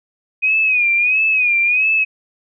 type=tone with vibrato; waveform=sine; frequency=2489 Hz; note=D#7; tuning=in tune; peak=-12 dBFS; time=0.42-2.05 s; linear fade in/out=20 ms; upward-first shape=sine; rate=1.5 Hz; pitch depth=89 cents each way; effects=none